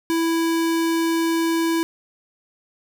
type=tone; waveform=square; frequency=330 Hz; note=E4; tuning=2 cents sharp; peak=-19 dBFS; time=0.1-1.83 s; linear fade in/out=0 ms; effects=none